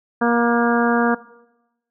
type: harmonic tone with a mistuned harmonic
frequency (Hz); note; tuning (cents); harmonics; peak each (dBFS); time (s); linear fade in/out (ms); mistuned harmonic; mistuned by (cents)
236.4; A#3; +24; 1 / 2 / 3 / 4 / 5 / 6 / 7; -18 / -21 / -23 / -24 / -25 / -26 / -26; 0.21-1.15; 10; 7; -21
effects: noise-tail reverb RT60 0.9 s tail -19 dB re dry